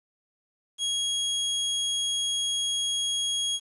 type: tone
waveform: sawtooth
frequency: 3300 Hz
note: G#7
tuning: 12 cents flat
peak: -22 dBFS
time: 0.78-3.6 s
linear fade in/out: 50 ms
effects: resampled to 24000 Hz + 9-bit